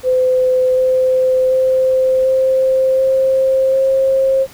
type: tone with pitch steps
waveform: sine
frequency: 511 / 515.4 / 519.9 / 524.5 / 529 / 533.6 Hz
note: C5 / C5 / C5 / C5 / C5 / C5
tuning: -41 / -26 / -11 / +4 / +19 / +34 cents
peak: -10 dBFS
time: 0.03-4.47 s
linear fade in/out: 50 ms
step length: 740 ms
effects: pink hiss -40 dBFS RMS until 4.53 s